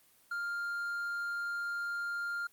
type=tone; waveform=triangle; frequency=1400 Hz; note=F6; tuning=4 cents sharp; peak=-32 dBFS; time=0.31-2.47 s; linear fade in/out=5 ms; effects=white hiss -65 dBFS RMS until 2.52 s + Opus 24 kbps